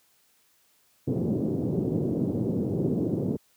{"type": "band-pass noise", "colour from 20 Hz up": "pink", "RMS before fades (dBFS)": -27, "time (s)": [1.07, 3.37], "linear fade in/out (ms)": 10, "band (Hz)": [120, 420], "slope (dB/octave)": 24, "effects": ["white hiss -65 dBFS RMS until 3.56 s", "high-pass 60 Hz 12 dB/octave"]}